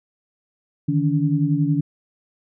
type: tone cluster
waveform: sine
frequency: 148 / 158.8 / 285.3 Hz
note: D3 / D#3 / C#4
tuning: +14 / +36 / +50 cents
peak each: -21 dBFS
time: 0.88-1.81 s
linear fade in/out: 10 ms
effects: none